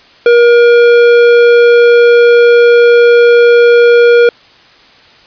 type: tone with tanh clipping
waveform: sine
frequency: 475.5 Hz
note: A#4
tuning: 34 cents sharp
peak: -4 dBFS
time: 0.26-4.29 s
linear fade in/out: 2 ms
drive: 14 dB
effects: white hiss -41 dBFS RMS until 5.26 s + resampled to 11025 Hz